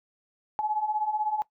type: beating tone pair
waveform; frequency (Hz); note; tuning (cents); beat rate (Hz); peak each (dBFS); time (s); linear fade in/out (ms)
sine; 840 / 856; G#5 / A5; +19 / -48; 16; -31 / -27; 0.59-1.42; 0
effects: noise-tail reverb RT60 0.1 s tail -19 dB re dry